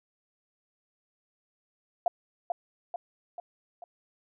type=tone with echo; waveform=sine; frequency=698.5 Hz; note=F5; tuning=in tune; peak=-21 dBFS; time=2.06-2.08 s; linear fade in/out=2 ms; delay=440 ms; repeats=4; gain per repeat=-5 dB; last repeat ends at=3.84 s; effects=none